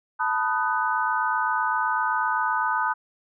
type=chord; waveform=sine; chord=B dominant seventh; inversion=third; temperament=equal with one note detuned; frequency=880 / 987.8 / 1244.5 / 1499.8 Hz; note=A5 / B5 / D#6 / F#6; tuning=0 / 0 / 0 / +23 cents; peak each=-27 dBFS; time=0.19-2.94 s; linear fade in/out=20 ms; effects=none